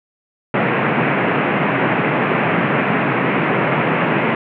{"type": "band-pass noise", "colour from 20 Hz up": "pink", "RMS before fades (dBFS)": -17, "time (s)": [0.54, 4.35], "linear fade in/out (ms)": 2, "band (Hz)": [130, 2600], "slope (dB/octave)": 48, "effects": []}